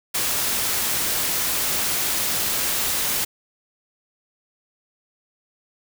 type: noise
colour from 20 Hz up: white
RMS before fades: -23 dBFS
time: 0.14-3.25 s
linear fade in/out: 10 ms
effects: none